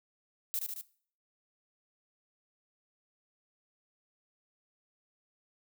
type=noise with echo; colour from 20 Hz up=violet; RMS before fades=-33 dBFS; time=0.54-0.59 s; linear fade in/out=0 ms; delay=74 ms; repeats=3; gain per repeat=-3 dB; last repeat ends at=0.812 s; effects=noise-tail reverb RT60 0.5 s tail -19 dB re dry